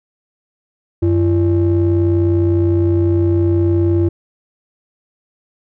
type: ring-modulated tone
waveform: triangle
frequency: 122.9 Hz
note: B2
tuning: 8 cents flat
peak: -6 dBFS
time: 1.02-4.09 s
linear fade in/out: 10 ms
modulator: 216 Hz
effects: none